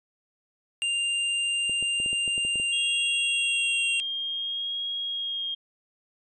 square tone with pitch glide, 2794 to 2759 Hz, F7 to F7, 0 to -22 cents, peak -25 dBFS, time 0.82-4 s, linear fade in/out 0 ms, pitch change -22 cents, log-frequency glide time 2.51-3.63 s
clicks, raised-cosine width 2 ms, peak -27 dBFS, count 10, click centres 1.696 / 1.826 / 2.001 / 2.061 / 2.13 / 2.278 / 2.379 / 2.45 / 2.557 / 2.599 s
sine tone with vibrato, 3250 Hz, G#7, 38 cents flat, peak -28 dBFS, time 2.72-5.55 s, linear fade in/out 10 ms, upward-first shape sine, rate 0.57 Hz, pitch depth 18 cents each way
effects resampled to 24000 Hz

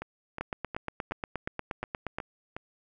two click trains, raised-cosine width 0.5 ms, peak -17 / -21 dBFS, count 16 / 8, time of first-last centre 0.41-2.185 / 0.02-2.565 s, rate 8.45 / 2.75 Hz, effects none

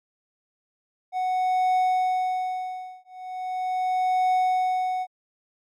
triangle tone with tremolo, 740 Hz, F#5, in tune, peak -16 dBFS, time 1.12-5.07 s, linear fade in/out 50 ms, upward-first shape triangle, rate 0.39 Hz, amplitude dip 100%, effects MP3 96 kbps

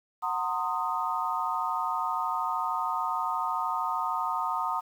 sine chord, C half-diminished seventh, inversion second, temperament equal with one note detuned, 740 / 913.7 / 1046.5 / 1244.5 Hz, Gb5 / Bb5 / C6 / Eb6, 0 / -35 / 0 / 0 cents, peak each -35 / -31 / -34 / -31 dBFS, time 0.22-4.81 s, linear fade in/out 20 ms, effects 9-bit

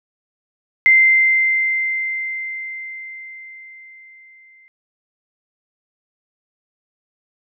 sine tone with exponential decay, 2083 Hz, C7, 8 cents flat, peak -7 dBFS, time 0.86-4.68 s, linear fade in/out 0 ms, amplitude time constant 830 ms, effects none

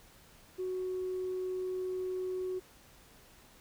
sine tone, 370 Hz, F#4, in tune, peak -32 dBFS, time 0.58-2.6 s, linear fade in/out 20 ms, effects tanh soft clip ceiling -29 dBFS + pink hiss -59 dBFS RMS until 3.6 s

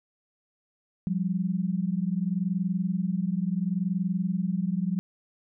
sine tone pair together, 175.68 / 196.4 Hz, F3 / G3, +11 / +4 cents, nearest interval major second, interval 193 cents, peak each -27 / -28 dBFS, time 1.07-4.99 s, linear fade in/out 0 ms, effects none

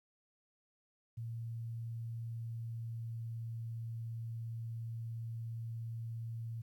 sine tone with pitch glide, 115.3 to 114.64 Hz, A#2 to A#2, -19 to -28 cents, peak -39 dBFS, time 1.17-6.62 s, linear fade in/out 10 ms, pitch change -9 cents, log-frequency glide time 2.25-3.56 s, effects 12-bit

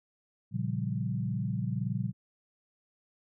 sine chord, G half-diminished seventh, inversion first, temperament equal, 116.54 / 138.59 / 174.61 / 196 Hz, Bb2 / Db3 / F3 / G3, 0 / 0 / 0 / 0 cents, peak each -33 / -35 / -36 / -36 dBFS, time 0.51-2.13 s, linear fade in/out 50 ms, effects none

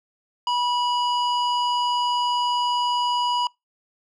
square tone with low-pass filter, 975 Hz, B5, 23 cents flat, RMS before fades -23 dBFS, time 0.47-3.47 s, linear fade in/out 2 ms, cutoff 4200 Hz, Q 1.6, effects noise-tail reverb RT60 0.2 s tail -26 dB re dry

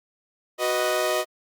sawtooth chord, B major, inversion second, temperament equal, 370 / 493.9 / 622.3 Hz, F#4 / B4 / D#5, 0 / 0 / 0 cents, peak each -24 / -25 / -20 dBFS, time 0.58-1.25 s, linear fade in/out 50 ms, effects Opus 48 kbps

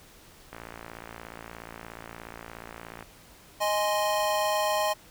click train, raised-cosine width 0.5 ms, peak -25 dBFS, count 143, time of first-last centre 0.53-3.026 s, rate 56.9 Hz
square chord, Ab major, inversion second, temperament equal, 622.3 / 830.6 / 1046.5 Hz, Eb5 / Ab5 / C6, 0 / 0 / 0 cents, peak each -28 / -30 / -31 dBFS, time 3.6-4.94 s, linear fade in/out 20 ms
effects pink hiss -53 dBFS RMS until 5.1 s

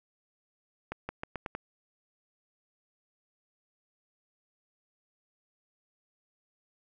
accelerating click train, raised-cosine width 0.5 ms, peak -20 dBFS, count 6, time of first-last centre 0.92-1.55 s, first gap 170 ms, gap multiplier 0.85, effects none

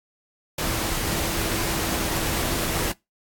sine tone in noise, 329.6 Hz, E4, in tune, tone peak -35 dBFS, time 0.58-2.92 s, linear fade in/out 5 ms, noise pink, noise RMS -26 dBFS, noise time 0.58-2.92 s, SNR -12 dB, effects noise-tail reverb RT60 0.2 s tail -22 dB re dry + AAC 64 kbps

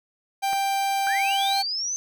45% pulse tone, 787 Hz, G5, 7 cents sharp, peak -22 dBFS, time 0.42-1.63 s, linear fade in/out 20 ms
clicks, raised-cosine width 0.5 ms, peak -28 / -22 dBFS, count 2, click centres 0.526 / 0.532 s
sine linear sweep, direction up, 1511 to 6272 Hz, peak -25 dBFS, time 1.07-1.96 s, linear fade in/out 0 ms
effects none

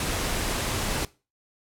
pink low-pass noise, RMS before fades -28 dBFS, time 0-1.05 s, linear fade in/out 2 ms, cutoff 12000 Hz, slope 24 dB/octave, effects noise-tail reverb RT60 0.3 s tail -20 dB re dry

